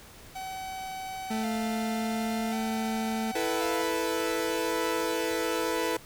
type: tone with vibrato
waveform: 45% pulse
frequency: 730 Hz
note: F#5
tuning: 24 cents flat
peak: -35 dBFS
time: 0.35-3.83 s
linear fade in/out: 10 ms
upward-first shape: square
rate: 0.46 Hz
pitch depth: 67 cents each way
type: tone with pitch glide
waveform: 40% pulse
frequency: 220 to 221.7 Hz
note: A3 to A3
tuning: 0 to +13 cents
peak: -28 dBFS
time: 1.3-3.32 s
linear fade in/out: 10 ms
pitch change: +13 cents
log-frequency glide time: 1.59-2.44 s
type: chord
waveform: sawtooth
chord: E suspended fourth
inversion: none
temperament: equal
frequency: 329.6 / 440 / 493.9 Hz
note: E4 / A4 / B4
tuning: 0 / 0 / 0 cents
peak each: -28 / -28 / -27 dBFS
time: 3.35-5.97 s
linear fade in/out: 5 ms
effects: pink hiss -50 dBFS RMS until 6.05 s